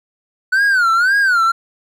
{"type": "tone with vibrato", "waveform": "triangle", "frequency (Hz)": 1480, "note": "F#6", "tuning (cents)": 0, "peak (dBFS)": -9, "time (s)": [0.52, 1.52], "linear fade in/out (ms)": 10, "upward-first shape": "sine", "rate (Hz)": 1.9, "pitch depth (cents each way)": 180, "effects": []}